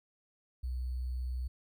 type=tone with sample-and-hold; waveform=sine; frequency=62.8 Hz; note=B1; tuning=30 cents sharp; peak=-33 dBFS; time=0.63-1.48 s; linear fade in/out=10 ms; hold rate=4410 Hz; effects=none